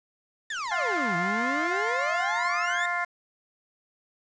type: exponential two-way sweep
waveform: 35% pulse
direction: down then up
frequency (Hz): 1846 to 164.81 to 1846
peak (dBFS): -28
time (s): 0.5-2.86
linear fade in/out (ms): 5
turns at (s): 1.16
type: harmonic tone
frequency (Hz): 350.3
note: F4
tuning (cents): +5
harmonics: 2 / 3 / 4 / 5 / 6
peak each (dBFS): -32 / -32 / -32 / -32 / -32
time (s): 0.71-3.05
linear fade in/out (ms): 10
effects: resampled to 16000 Hz + 8-bit